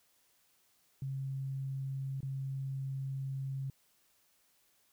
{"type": "tone with dropouts", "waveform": "sine", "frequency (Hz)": 135.1, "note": "C#3", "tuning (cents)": -44, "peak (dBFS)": -35, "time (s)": [1.02, 3.7], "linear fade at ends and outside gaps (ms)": 2, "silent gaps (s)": [2.206, 2.229], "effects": ["white hiss -71 dBFS RMS until 4.92 s"]}